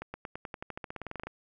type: accelerating click train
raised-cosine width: 0.5 ms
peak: -23 dBFS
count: 19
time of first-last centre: 0.02-1.27 s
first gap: 120 ms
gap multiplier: 0.93
effects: none